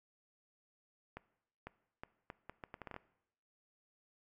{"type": "accelerating click train", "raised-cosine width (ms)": 0.5, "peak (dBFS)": -30, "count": 12, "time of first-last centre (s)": [1.17, 2.964], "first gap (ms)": 500, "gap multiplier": 0.73, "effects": ["noise-tail reverb RT60 0.8 s tail -19 dB re dry"]}